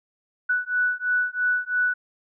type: beating tone pair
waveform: sine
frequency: 1480 / 1483 Hz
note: F#6 / F#6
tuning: 0 / +4 cents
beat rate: 3 Hz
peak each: -24 dBFS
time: 0.49-1.94 s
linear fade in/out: 10 ms
effects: none